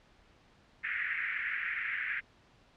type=band-pass noise; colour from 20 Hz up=white; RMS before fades=-35 dBFS; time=0.83-2.21 s; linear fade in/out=20 ms; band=1600 to 2200 Hz; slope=48 dB/octave; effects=pink hiss -63 dBFS RMS until 2.76 s + low-pass 4000 Hz 12 dB/octave